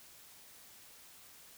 silence, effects white hiss -57 dBFS RMS until 1.57 s

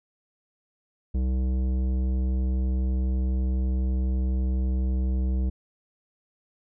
sine tone with tanh clipping, 64 Hz, C2, 38 cents flat, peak -24 dBFS, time 1.14-5.5 s, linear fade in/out 10 ms, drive 13 dB, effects none

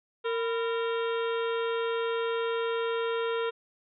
harmonic tone with a mistuned harmonic, 460 Hz, A#4, 23 cents flat, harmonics 1 / 2 / 3 / 4 / 5 / 6 / 7 / 8, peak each -28 / -37 / -36 / -44 / -46 / -45 / -44 / -46 dBFS, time 0.24-3.51 s, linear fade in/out 20 ms, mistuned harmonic 2, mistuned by +130 cents, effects none

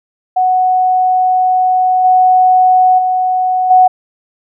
sine tone with level steps, 740 Hz, F#5, in tune, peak -8 / -5 / -10 / -3 dBFS, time 0.36-3.88 s, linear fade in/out 10 ms, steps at 2.04 / 2.98 / 3.7 s, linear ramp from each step 10 ms, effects none

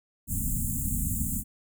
pink band-stop noise, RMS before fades -29 dBFS, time 0.27-1.44 s, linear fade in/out 50 ms, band 270 to 7000 Hz, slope 96 dB/octave, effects none

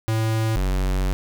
square tone pair in turn, 111 / 46.89 Hz, A2 / F#1, +16 / +24 cents, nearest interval octave + minor third, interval 1492 cents, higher first, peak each -20 dBFS, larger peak neither, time 0.08-0.56 / 0.56-1.13 s, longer second, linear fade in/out 0 ms, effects none

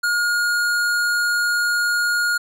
sine tone with hard clipping, 1429 Hz, F6, 39 cents sharp, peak -19 dBFS, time 0.03-2.38 s, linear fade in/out 10 ms, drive 15 dB, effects none

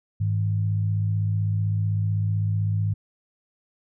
sine tone pair together, 103.19 / 159 Hz, G#2 / D#3, -11 / +38 cents, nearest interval perfect fifth, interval 749 cents, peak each -21 / -30 dBFS, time 0.2-2.94 s, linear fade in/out 10 ms, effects none

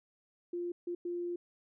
sine tone bursts at uneven times, 349.2 Hz, F4, in tune, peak -34 dBFS, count 3, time 0.53-0.72 / 0.87-0.95 / 1.05-1.36 s, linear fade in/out 5 ms, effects none

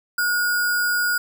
sine tone with sample-and-hold, 1446 Hz, F#6, 40 cents flat, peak -18 dBFS, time 0.18-1.18 s, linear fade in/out 5 ms, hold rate 6300 Hz, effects none

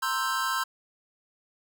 square chord, C dominant seventh, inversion third, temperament equal, 932.3 / 1046.5 / 1318.5 / 1568 Hz, Bb5 / C6 / E6 / G6, 0 / 0 / 0 / 0 cents, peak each -37 / -31 / -32 / -32 dBFS, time 0.02-0.64 s, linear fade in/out 10 ms, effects none

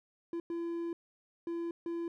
triangle tone bursts at uneven times, 338.3 Hz, E4, 45 cents sharp, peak -32 dBFS, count 4, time 0.33-0.4 / 0.5-0.93 / 1.47-1.71 / 1.86-2.08 s, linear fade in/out 2 ms, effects none

